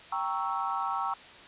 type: chord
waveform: sine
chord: G diminished seventh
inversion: none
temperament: equal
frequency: 784 / 932.3 / 1108.7 / 1318.5 Hz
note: G5 / Bb5 / Db6 / Fb6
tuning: 0 / 0 / 0 / 0 cents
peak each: -34 dBFS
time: 0.12-1.14 s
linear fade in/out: 5 ms
effects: white hiss -49 dBFS RMS until 1.47 s + resampled to 8000 Hz